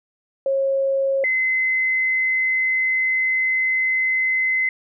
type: tone pair in turn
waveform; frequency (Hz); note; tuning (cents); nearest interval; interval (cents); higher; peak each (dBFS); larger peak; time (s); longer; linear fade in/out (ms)
sine; 543 / 2050; C#5 / C7; -36 / -36; octave + major seventh; 2300; second; -17; neither; 0.46-1.24 / 1.24-4.69; second; 2
effects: none